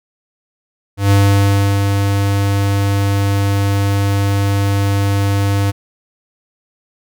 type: tone with ADSR envelope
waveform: square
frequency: 99.7 Hz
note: G2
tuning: 30 cents sharp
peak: -8 dBFS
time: 0.97-5.72 s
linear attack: 140 ms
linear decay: 680 ms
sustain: -5 dB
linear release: 23 ms
effects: none

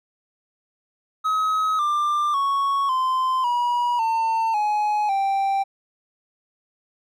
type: tone with pitch steps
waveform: triangle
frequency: 1274 / 1188.7 / 1109.1 / 1034.8 / 965.5 / 900.9 / 840.5 / 784.2 Hz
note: D#6 / D6 / C#6 / C6 / B5 / A5 / G#5 / G5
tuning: +41 / +21 / +1 / -19 / -39 / +41 / +20 / 0 cents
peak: -17 dBFS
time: 1.24-5.64 s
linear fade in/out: 20 ms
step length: 550 ms
effects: none

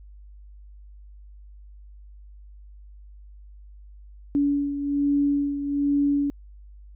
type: beating tone pair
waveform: sine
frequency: 284.8 / 286 Hz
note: C#4 / D4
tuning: +47 / -46 cents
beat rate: 1.2 Hz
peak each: -21 / -28 dBFS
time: 4.35-6.3 s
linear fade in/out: 0 ms
effects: added 50 Hz sine -43 dBFS peak until 6.95 s

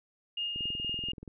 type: tone with tremolo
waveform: sine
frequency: 2838 Hz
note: F7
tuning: 27 cents sharp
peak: -30 dBFS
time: 0.37-1.12 s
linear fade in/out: 5 ms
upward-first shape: triangle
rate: 4.3 Hz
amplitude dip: 40%
type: click train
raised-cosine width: 3 ms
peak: -31 dBFS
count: 16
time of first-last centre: 0.56-1.278 s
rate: 20.9 Hz
effects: none

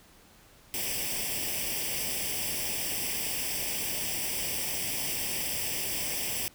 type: noise with comb filter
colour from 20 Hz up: white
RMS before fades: -32 dBFS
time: 0.74-6.48 s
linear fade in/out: 0 ms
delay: 0.37 ms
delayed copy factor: +0.8
effects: pink hiss -57 dBFS RMS until 6.54 s

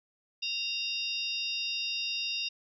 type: harmonic tone with a mistuned harmonic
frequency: 926 Hz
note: A#5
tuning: 12 cents flat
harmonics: 3 / 4 / 5 / 6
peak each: -34 / -36 / -38 / -40 dBFS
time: 0.42-2.49 s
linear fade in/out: 10 ms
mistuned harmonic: 5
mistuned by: +98 cents
effects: none

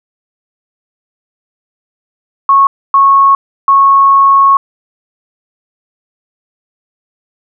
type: tone bursts at uneven times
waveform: sine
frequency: 1100 Hz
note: C#6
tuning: 14 cents flat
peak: -3 dBFS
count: 3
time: 2.49-2.67 / 2.94-3.35 / 3.68-4.57 s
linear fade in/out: 2 ms
effects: none

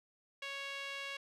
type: tone with band-pass filter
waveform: sawtooth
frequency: 554.4 Hz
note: C#5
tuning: in tune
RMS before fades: -43 dBFS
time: 0.42-1.17 s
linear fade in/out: 5 ms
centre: 2700 Hz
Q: 1.8
effects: none

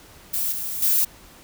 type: noise with level steps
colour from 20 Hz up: violet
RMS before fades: -24 / -29 / -19 dBFS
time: 0.33-1.05 s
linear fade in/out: 10 ms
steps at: 0.52 / 0.82 s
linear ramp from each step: 5 ms
effects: pink hiss -48 dBFS RMS until 1.43 s

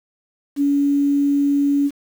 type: tone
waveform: sine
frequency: 283.5 Hz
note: C#4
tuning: 39 cents sharp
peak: -14 dBFS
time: 0.56-1.91 s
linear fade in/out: 50 ms
effects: 7-bit

